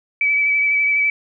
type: tone with vibrato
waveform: sine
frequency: 2296 Hz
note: D7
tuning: 40 cents flat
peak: -14 dBFS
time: 0.21-1.1 s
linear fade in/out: 2 ms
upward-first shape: sine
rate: 12 Hz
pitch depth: 19 cents each way
effects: none